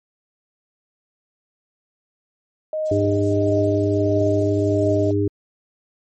sine tone with tremolo, 622 Hz, D#5, 1 cent flat, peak -19 dBFS, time 2.73-5.11 s, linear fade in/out 2 ms, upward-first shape triangle, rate 1.5 Hz, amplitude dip 55%
violet noise, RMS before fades -37 dBFS, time 2.85-5.13 s, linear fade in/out 10 ms
harmonic tone, 101.1 Hz, G#2, 46 cents flat, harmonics 1 / 3 / 4, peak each -21 / -21 / -21 dBFS, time 2.91-5.28 s, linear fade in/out 5 ms
effects MP3 32 kbps

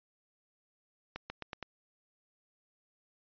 accelerating click train, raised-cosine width 0.3 ms, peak -23 dBFS, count 5, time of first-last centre 1.16-1.627 s, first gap 140 ms, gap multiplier 0.88, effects resampled to 11025 Hz

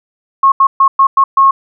sine tone bursts at uneven times, 1087 Hz, C#6, 34 cents flat, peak -4 dBFS, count 6, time 0.43-0.52 / 0.6-0.67 / 0.8-0.88 / 0.99-1.07 / 1.17-1.24 / 1.37-1.51 s, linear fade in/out 5 ms, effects none

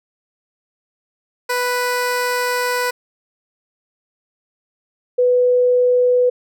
15% pulse / sine tone pair in turn, 493.9 / 495.6 Hz, B4 / B4, 0 / +6 cents, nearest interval unison, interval 6 cents, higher second, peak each -11 dBFS, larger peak neither, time 1.49-2.91 / 5.18-6.3 s, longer first, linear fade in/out 10 ms, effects none

